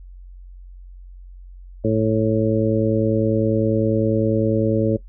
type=harmonic tone; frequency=110 Hz; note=A2; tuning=in tune; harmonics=1 / 2 / 3 / 4 / 5; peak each=-22 / -22 / -22 / -22 / -22 dBFS; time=1.84-4.97 s; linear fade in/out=10 ms; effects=noise-tail reverb RT60 0.1 s tail -18 dB re dry + added 45 Hz sine -37 dBFS peak until 5.08 s